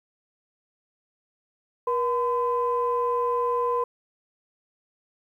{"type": "tone pair together", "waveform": "sine", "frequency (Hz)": [480.4, 1018], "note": ["B4", "C6"], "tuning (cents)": [-48, -48], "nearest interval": "octave + minor second", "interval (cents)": 1300, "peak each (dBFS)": -24, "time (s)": [1.87, 3.84], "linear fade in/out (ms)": 5, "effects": ["tanh soft clip ceiling -14 dBFS", "10-bit"]}